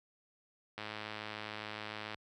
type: click train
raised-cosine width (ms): 0.3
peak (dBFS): -25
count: 147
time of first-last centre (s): 0.78-2.144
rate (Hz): 107
effects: high-pass 60 Hz 12 dB/octave